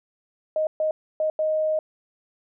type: tone bursts at uneven times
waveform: sine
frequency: 623 Hz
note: D#5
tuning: 2 cents sharp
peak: -20 dBFS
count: 4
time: 0.56-0.67 / 0.8-0.91 / 1.2-1.3 / 1.39-1.79 s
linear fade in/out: 2 ms
effects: none